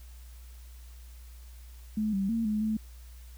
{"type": "tone with pitch steps", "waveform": "sine", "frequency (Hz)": [214.6, 194.8, 227.9, 212.6, 217.6], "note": ["A3", "G3", "A#3", "G#3", "A3"], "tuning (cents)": [-43, -11, -39, 41, -19], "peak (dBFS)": -26, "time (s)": [1.97, 2.77], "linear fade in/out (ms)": 5, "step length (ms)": 160, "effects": ["added 60 Hz sine -45 dBFS peak until 3.37 s", "white hiss -59 dBFS RMS until 3.37 s"]}